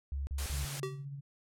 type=tone bursts; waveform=sine; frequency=69.3 Hz; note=C#2; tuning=in tune; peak=-33 dBFS; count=3; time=0.12-0.648 s; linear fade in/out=0 ms; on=150 ms; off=39 ms
type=noise; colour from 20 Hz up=white; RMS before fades=-40 dBFS; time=0.38-0.8 s; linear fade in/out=5 ms
type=tone with tremolo; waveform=sine; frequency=140 Hz; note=C#3; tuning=18 cents sharp; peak=-38 dBFS; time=0.52-1.21 s; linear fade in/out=20 ms; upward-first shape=sine; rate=15 Hz; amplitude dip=40%
type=tone with exponential decay; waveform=square; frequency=384 Hz; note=G4; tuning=36 cents flat; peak=-32 dBFS; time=0.83-1.05 s; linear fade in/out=1 ms; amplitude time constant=46 ms
effects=low-pass 11000 Hz 12 dB/octave